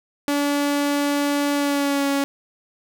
sawtooth tone with pitch glide, 287.1 to 279.1 Hz, D4 to C#4, -39 to +12 cents, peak -15 dBFS, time 0.28-2.24 s, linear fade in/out 0 ms, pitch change -49 cents, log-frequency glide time 1.54-2.08 s, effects none

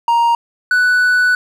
triangle tone pair in turn, 936 / 1485.8 Hz, A#5 / F#6, +7 / +7 cents, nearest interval minor sixth, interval 800 cents, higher second, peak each -8 dBFS, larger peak neither, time 0.08-0.35 / 0.71-1.35 s, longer second, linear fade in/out 2 ms, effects none

